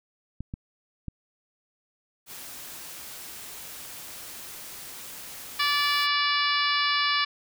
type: clicks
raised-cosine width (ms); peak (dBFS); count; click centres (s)
5; -21; 3; 0.406 / 0.539 / 1.083
type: noise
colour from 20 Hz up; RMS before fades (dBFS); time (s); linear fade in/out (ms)
white; -41; 2.26-6.08; 50
type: harmonic tone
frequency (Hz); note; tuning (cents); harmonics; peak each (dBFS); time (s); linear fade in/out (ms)
580; D5; -22; 2 / 3 / 4 / 5 / 6 / 7 / 8 / 9; -27 / -29 / -30 / -31 / -32 / -32 / -33 / -34; 5.59-7.25; 10
effects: none